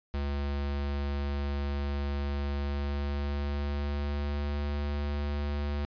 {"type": "tone with pitch glide", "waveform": "square", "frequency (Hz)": [71, 72.41], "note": ["C#2", "D2"], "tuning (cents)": [42, -24], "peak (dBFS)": -30, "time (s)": [0.14, 5.85], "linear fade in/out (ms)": 0, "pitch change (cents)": 34, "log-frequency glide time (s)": [2.52, 4.59], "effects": ["resampled to 11025 Hz"]}